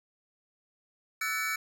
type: chord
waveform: square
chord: F# minor seventh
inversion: third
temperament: equal with one note detuned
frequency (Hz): 1318.5 / 1480 / 1760 / 2271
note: E6 / F#6 / A6 / C#7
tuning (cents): 0 / 0 / 0 / +41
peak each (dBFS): -37 / -38 / -38 / -33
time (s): 1.21-1.56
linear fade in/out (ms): 5
effects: none